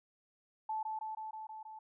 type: tone with echo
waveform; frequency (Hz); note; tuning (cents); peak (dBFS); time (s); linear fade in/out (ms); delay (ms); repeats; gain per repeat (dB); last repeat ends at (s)
sine; 872; A5; -16; -34; 0.69-0.83; 5; 160; 6; -2; 1.79
effects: none